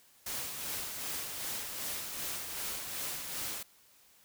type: noise with tremolo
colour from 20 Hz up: white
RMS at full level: -37 dBFS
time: 0.26-3.63 s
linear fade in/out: 5 ms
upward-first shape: sine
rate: 2.6 Hz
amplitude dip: 40%
effects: white hiss -63 dBFS RMS until 4.24 s